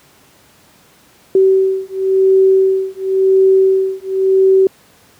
sine beating tone pair, 381.9 / 382.84 Hz, G4 / G4, -45 / -41 cents, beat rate 0.94 Hz, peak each -12 dBFS, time 1.35-4.67 s, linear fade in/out 2 ms, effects pink hiss -48 dBFS RMS until 5.19 s + high-pass 100 Hz 12 dB/octave

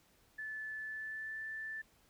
sine tone with pitch glide, 1741 to 1762.2 Hz, A6 to A6, -19 to +2 cents, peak -40 dBFS, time 0.38-1.82 s, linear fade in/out 10 ms, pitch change +21 cents, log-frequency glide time 0.83-1.42 s, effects pink hiss -69 dBFS RMS until 2.09 s

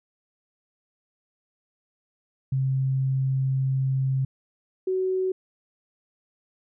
sine tone pair in turn, 133.1 / 374.4 Hz, C3 / F#4, +30 / +20 cents, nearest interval octave + tritone, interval 1790 cents, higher second, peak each -21 / -22 dBFS, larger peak first, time 2.52-4.25 / 4.87-5.32 s, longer first, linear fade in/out 5 ms, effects none

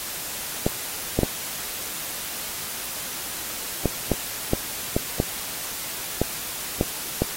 clicks, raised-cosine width 2 ms, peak -6 dBFS, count 11, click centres 0.665 / 1.19 / 1.233 / 3.857 / 4.117 / 4.534 / 4.965 / 5.201 / 6.216 / 6.811 / 7.22 s, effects white hiss -32 dBFS RMS until 7.36 s + AAC 48 kbps

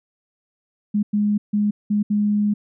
sine tone bursts at uneven times, 207.7 Hz, G#3, in tune, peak -16 dBFS, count 5, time 0.94-1.03 / 1.13-1.38 / 1.53-1.71 / 1.9-2.03 / 2.1-2.54 s, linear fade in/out 10 ms, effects none

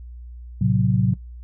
sine chord, F# diminished, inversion first, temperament equal, 110 / 130.81 / 185 Hz, A2 / C3 / F#3, 0 / 0 / 0 cents, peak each -20 dBFS, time 0.61-1.14 s, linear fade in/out 5 ms, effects noise-tail reverb RT60 0.2 s tail -24 dB re dry + added 60 Hz sine -35 dBFS peak until 1.43 s

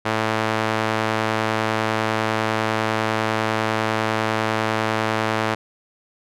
sawtooth tone with band-pass filter, 110 Hz, A2, in tune, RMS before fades -22 dBFS, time 0.05-5.55 s, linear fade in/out 10 ms, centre 1300 Hz, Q 0.62, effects none

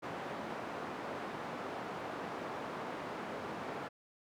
white band-pass noise, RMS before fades -42 dBFS, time 0.02-3.89 s, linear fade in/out 20 ms, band 160 to 1000 Hz, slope 12 dB/octave, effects none

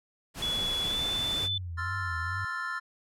pink noise, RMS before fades -37 dBFS, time 0.34-1.49 s, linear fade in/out 50 ms
sine tone with pitch glide, 3407 to 3511 Hz, G#7 to A7, +44 to -4 cents, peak -28 dBFS, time 0.42-1.58 s, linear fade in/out 5 ms, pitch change +52 cents, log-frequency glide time 0.82-1 s
sine tone with vibrato, 90.2 Hz, F#2, 44 cents flat, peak -34 dBFS, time 1.42-2.45 s, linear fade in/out 5 ms, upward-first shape triangle, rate 2.3 Hz, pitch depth 150 cents each way
triangle chord, F major seventh, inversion second, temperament equal, 1046.5 / 1318.5 / 1396.9 / 1760 Hz, C6 / E6 / F6 / A6, 0 / 0 / 0 / 0 cents, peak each -38 / -37 / -34 / -34 dBFS, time 1.77-2.8 s, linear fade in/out 20 ms
effects low-pass 12000 Hz 12 dB/octave

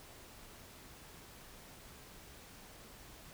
silence, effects pink hiss -55 dBFS RMS until 3.33 s

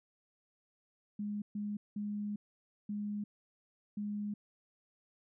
sine tone bursts at uneven times, 207.1 Hz, G#3, 5 cents flat, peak -35 dBFS, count 5, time 1.19-1.42 / 1.55-1.77 / 1.96-2.36 / 2.89-3.24 / 3.97-4.34 s, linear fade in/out 5 ms, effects none

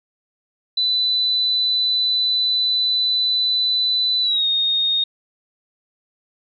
sine tone with pitch glide, 3995 to 3706 Hz, B7 to A#7, +19 to -11 cents, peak -16 dBFS, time 0.77-5.04 s, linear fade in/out 5 ms, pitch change -130 cents, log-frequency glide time 4.21-4.46 s, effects none

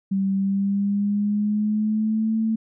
sine tone with pitch glide, 194.2 to 221.8 Hz, G3 to A3, -16 to +14 cents, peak -19 dBFS, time 0.11-2.56 s, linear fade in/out 10 ms, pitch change +230 cents, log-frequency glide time 0.35-2.37 s, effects none

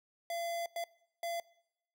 square tone bursts at uneven times, 681 Hz, F5, 44 cents flat, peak -36 dBFS, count 3, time 0.3-0.66 / 0.76-0.84 / 1.23-1.4 s, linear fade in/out 2 ms, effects noise-tail reverb RT60 0.8 s tail -22 dB re dry

